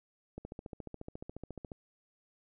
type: click train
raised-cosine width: 2 ms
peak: -29 dBFS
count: 20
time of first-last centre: 0.38-1.718 s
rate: 14.2 Hz
effects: none